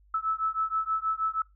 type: beating tone pair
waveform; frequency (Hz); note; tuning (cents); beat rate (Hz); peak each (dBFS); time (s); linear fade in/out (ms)
sine; 1304 / 1310.3; E6 / E6; -19 / -11; 6.3; -29; 0.14-1.42; 5
effects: noise-tail reverb RT60 0.2 s tail -22 dB re dry + added 50 Hz sine -57 dBFS peak until 1.55 s